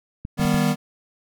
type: clicks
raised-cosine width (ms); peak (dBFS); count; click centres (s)
5; -18; 4; 0.251 / 0.398 / 0.451 / 0.544
type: chord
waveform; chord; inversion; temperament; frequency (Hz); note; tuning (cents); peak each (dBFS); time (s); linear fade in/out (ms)
square; Eb augmented; none; equal with one note detuned; 155.56 / 196 / 243.8; Eb3 / G3 / B3; 0 / 0 / -22; -23; 0.37-0.76; 50
effects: none